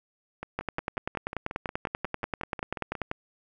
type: two click trains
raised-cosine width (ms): 0.5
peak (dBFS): -20 / -14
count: 15 / 27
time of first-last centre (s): 0.43-2.953 / 0.59-3.114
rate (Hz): 5.55 / 10.3
effects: none